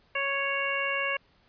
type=harmonic tone; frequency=554.4 Hz; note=C#5; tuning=in tune; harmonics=1 / 2 / 3 / 4 / 5; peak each=-34 / -34 / -33 / -32 / -32 dBFS; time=0.15-1.17 s; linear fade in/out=5 ms; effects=pink hiss -64 dBFS RMS until 1.48 s + resampled to 11025 Hz